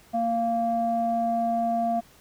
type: tone with low-pass filter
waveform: square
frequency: 231.1 Hz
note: A#3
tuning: 15 cents flat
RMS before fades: -25 dBFS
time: 0.13-2.01 s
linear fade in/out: 20 ms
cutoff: 720 Hz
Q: 6.4
effects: pink hiss -55 dBFS RMS until 2.2 s